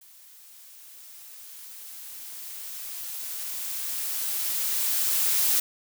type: noise with level ramp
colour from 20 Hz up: blue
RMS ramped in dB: -52 to -22 dBFS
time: 0.01-5.6 s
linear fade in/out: 5 ms
effects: none